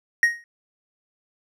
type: tone with exponential decay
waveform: triangle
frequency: 1874 Hz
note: A#6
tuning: 9 cents sharp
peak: -9 dBFS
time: 0.23-0.44 s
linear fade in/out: 1 ms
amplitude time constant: 44 ms
effects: resampled to 32000 Hz